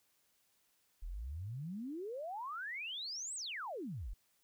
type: exponential two-way sweep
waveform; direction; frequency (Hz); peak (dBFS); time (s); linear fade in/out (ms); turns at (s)
sine; up then down; 36.36 to 8430 to 36.36; -40; 1.02-4.14; 10; 3.35
effects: white hiss -75 dBFS RMS until 4.43 s